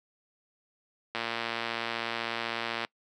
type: click train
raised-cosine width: 0.3 ms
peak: -15 dBFS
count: 198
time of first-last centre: 1.15-2.848 s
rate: 116 Hz
effects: noise-tail reverb RT60 0.1 s tail -24 dB re dry + high-pass 200 Hz 12 dB/octave